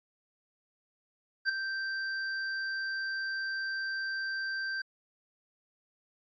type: tone with ADSR envelope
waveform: square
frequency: 1565 Hz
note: G6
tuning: 3 cents flat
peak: -24 dBFS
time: 1.45-4.82 s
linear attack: 41 ms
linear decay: 9 ms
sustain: -9 dB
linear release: 7 ms
effects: resampled to 16000 Hz